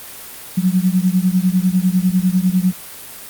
sine beating tone pair, 180 / 190 Hz, F#3 / F#3, -47 / +46 cents, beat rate 10 Hz, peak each -15 / -16 dBFS, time 0.57-2.73 s, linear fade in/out 10 ms, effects white hiss -34 dBFS RMS until 3.29 s + Opus 32 kbps

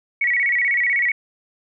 sine tone with vibrato, 2073 Hz, C7, 17 cents flat, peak -16 dBFS, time 0.21-1.12 s, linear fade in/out 5 ms, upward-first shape square, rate 16 Hz, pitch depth 120 cents each way, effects none

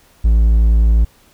triangle tone, 55.7 Hz, A1, 22 cents sharp, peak -6 dBFS, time 0.24-1.05 s, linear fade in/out 10 ms, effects pink hiss -51 dBFS RMS until 1.33 s

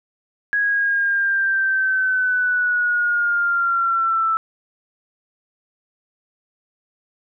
sine linear sweep, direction down, 1661.2 to 1318.5 Hz, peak -16 dBFS, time 0.53-4.37 s, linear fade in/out 0 ms, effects none

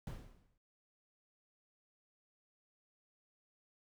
brown noise with exponential decay, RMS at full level -41 dBFS, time 0.07-0.58 s, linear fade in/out 1 ms, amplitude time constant 110 ms, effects none

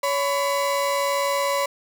35% pulse tone pair together, 562 / 1002.8 Hz, C#5 / B5, +24 / +26 cents, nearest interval minor seventh, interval 1002 cents, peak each -21 / -23 dBFS, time 0.03-1.66 s, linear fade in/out 5 ms, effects none

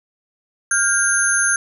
sine tone cluster, 1415 / 1600 / 6320 / 10340 Hz, F6 / G6 / G8 / E9, +22 / +35 / +13 / -34 cents, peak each -20 dBFS, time 0.71-1.56 s, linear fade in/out 2 ms, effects none

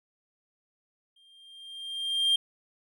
triangle tone with exponential growth, 3193 Hz, G7, 31 cents sharp, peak -18 dBFS, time 1.16-2.36 s, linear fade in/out 5 ms, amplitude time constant 260 ms, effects none

